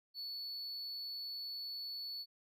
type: tone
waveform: triangle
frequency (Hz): 4435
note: C#8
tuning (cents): 0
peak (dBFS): -40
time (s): 0.14-2.26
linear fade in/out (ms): 50
effects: none